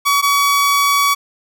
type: tone pair in turn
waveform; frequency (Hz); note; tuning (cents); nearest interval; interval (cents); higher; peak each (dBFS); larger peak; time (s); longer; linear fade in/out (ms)
sawtooth; 1133 / 1133; C#6 / C#6; +37 / +37; unison; 0; neither; -8; neither; 0.05-0.22 / 0.22-1.15; second; 20
effects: none